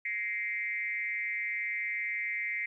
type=tone with frequency modulation; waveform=sine; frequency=2093 Hz; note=C7; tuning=in tune; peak=-31 dBFS; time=0.05-2.66 s; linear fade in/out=5 ms; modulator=205 Hz; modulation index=0.92; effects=12-bit